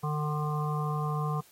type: harmonic tone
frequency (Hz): 150.3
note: D3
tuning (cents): +40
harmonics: 1 / 3 / 5 / 7 / 8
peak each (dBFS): -29 / -39 / -39 / -36 / -40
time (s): 0.03-1.41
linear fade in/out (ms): 10
effects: white hiss -59 dBFS RMS until 1.51 s + AAC 48 kbps